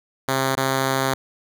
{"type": "tone with dropouts", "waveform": "5% pulse", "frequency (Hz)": 133.5, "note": "C3", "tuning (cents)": 35, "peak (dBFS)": -8, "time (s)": [0.28, 1.14], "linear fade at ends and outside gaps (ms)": 5, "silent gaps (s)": [0.553, 0.572], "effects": []}